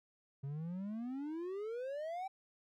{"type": "exponential sweep", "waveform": "triangle", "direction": "up", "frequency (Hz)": [134.3, 784], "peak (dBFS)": -37, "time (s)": [0.43, 2.28], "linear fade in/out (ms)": 10, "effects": []}